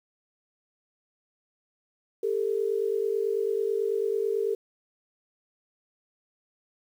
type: tone pair together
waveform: sine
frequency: 400.9 / 450 Hz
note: G4 / A4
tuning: +39 / +39 cents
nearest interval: major second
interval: 200 cents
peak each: -27 dBFS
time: 2.23-4.55 s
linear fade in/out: 5 ms
effects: 9-bit